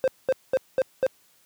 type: tone bursts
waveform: triangle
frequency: 523.3 Hz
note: C5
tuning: in tune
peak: -16 dBFS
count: 5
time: 0.04-1.065 s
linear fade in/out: 0 ms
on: 37 ms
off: 210 ms
effects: white hiss -61 dBFS RMS until 1.45 s + high-pass 80 Hz 12 dB/octave

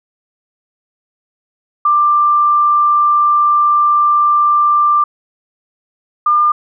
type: tone pair in turn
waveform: sine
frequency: 1184 / 1201.9 Hz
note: D6 / D6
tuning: +14 / +40 cents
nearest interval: unison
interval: 26 cents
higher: second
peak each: -8 dBFS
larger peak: neither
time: 1.85-5.04 / 6.26-6.52 s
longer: first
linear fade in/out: 5 ms
effects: none

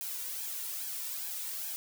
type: noise with flanger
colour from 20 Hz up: blue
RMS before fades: -38 dBFS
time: 0.01-1.76 s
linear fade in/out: 0 ms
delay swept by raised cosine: 1.2 to 2.18 ms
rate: 2.4 Hz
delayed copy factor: +0.65
effects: none

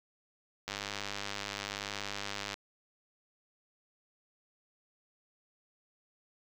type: click train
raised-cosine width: 0.2 ms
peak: -19 dBFS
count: 189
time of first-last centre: 0.68-2.541 s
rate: 101 Hz
effects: 8-bit

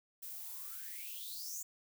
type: noise with high-pass filter sweep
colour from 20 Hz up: violet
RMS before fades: -45 dBFS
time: 0.22-1.63 s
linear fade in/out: 10 ms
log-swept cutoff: 520 to 7200 Hz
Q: 9.7
effects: none

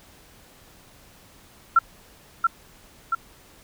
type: tone with echo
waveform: sine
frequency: 1357 Hz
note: E6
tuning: 50 cents sharp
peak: -11 dBFS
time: 1.76-1.79 s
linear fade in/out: 5 ms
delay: 680 ms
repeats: 2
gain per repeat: -4 dB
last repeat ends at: 3.15 s
effects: pink hiss -52 dBFS RMS until 3.63 s

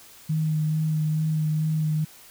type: tone with vibrato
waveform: sine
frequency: 155.56 Hz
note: D#3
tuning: in tune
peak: -21 dBFS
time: 0.29-2.05 s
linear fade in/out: 10 ms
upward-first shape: sine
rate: 2.3 Hz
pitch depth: 17 cents each way
effects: white hiss -49 dBFS RMS until 2.3 s

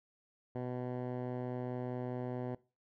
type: tone with low-pass filter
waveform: 10% pulse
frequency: 124.8 Hz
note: B2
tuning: 19 cents sharp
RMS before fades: -39 dBFS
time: 0.55-2.55 s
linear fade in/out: 5 ms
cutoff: 890 Hz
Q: 0.6
effects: noise-tail reverb RT60 0.3 s tail -20 dB re dry

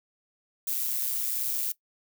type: noise with amplitude modulation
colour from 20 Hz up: violet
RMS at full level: -27 dBFS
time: 0.67-1.72 s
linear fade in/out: 5 ms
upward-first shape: sine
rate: 123 Hz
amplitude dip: 55%
effects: noise-tail reverb RT60 0.1 s tail -19 dB re dry

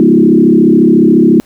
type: tone with frequency modulation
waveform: sine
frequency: 277.2 Hz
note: C#4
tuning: in tune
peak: -3 dBFS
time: 0-1.4 s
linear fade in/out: 0 ms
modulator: 34.2 Hz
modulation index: 2.5
effects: pink hiss -47 dBFS RMS until 1.45 s

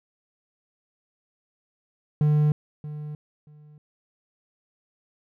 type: tone with echo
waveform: triangle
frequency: 150 Hz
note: D3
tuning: 37 cents sharp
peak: -15 dBFS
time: 2.21-2.52 s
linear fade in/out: 2 ms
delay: 630 ms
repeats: 2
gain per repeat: -15 dB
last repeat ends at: 3.78 s
effects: none

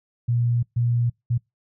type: tone bursts at uneven times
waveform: sine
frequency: 119.4 Hz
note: A#2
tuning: 42 cents sharp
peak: -18 dBFS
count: 3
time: 0.28-0.63 / 0.76-1.1 / 1.3-1.38 s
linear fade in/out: 10 ms
effects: noise-tail reverb RT60 0.2 s tail -26 dB re dry

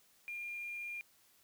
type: tone with quantisation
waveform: sine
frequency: 2405 Hz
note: D7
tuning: 41 cents sharp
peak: -40 dBFS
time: 0.28-1.01 s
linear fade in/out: 0 ms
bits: 10
effects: white hiss -68 dBFS RMS until 1.43 s

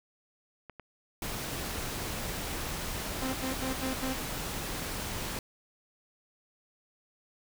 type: clicks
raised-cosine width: 0.5 ms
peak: -30 dBFS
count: 6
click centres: 0.697 / 0.797 / 2.67 / 3.668 / 3.834 / 4.18 s
type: noise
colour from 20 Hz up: pink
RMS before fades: -36 dBFS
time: 1.22-5.39 s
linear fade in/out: 2 ms
type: tone bursts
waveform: sawtooth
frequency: 261.6 Hz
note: C4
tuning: in tune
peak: -28 dBFS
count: 5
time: 3.21-4.144 s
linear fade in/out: 20 ms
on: 130 ms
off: 71 ms
effects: none

